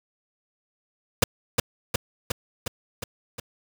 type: noise with echo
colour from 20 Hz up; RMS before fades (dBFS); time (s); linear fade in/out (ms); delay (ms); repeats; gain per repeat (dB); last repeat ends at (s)
pink; -17; 1.22-1.24; 5; 360; 6; -3; 3.4
effects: none